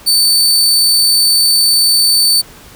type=tone; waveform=sawtooth; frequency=4539 Hz; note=C#8; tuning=40 cents sharp; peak=-5 dBFS; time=0.06-2.42 s; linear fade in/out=20 ms; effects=pink hiss -38 dBFS RMS until 2.75 s